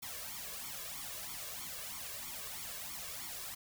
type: noise with flanger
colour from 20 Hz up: white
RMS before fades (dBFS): -44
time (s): 0.02-3.55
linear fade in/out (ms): 10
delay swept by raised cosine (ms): 0.89 to 1.83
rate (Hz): 3.1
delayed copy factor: +0.8
effects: none